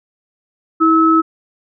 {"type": "tone pair together", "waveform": "sine", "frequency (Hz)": [323.2, 1295.9], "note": ["E4", "E6"], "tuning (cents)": [-34, -30], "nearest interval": "2 octaves", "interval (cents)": 2404, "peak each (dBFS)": -11, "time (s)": [0.8, 1.22], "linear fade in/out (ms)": 20, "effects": []}